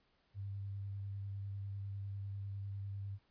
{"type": "tone with vibrato", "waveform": "sine", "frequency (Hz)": 99.2, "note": "G2", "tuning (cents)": 21, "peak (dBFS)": -40, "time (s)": [0.34, 3.19], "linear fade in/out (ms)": 50, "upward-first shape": "square", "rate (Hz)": 10, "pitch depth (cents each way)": 12, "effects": ["pink hiss -75 dBFS RMS until 3.3 s", "resampled to 11025 Hz"]}